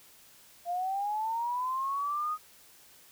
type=linear sweep; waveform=sine; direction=up; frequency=685 to 1255 Hz; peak=-29 dBFS; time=0.65-2.38 s; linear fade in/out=50 ms; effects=white hiss -57 dBFS RMS until 3.11 s